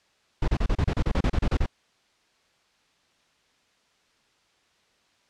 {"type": "noise bursts", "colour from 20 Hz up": "brown", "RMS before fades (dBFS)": -22, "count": 14, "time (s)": [0.42, 1.662], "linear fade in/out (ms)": 5, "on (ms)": 59, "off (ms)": 32, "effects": ["white hiss -65 dBFS RMS until 5.29 s", "low-pass 5000 Hz 12 dB/octave"]}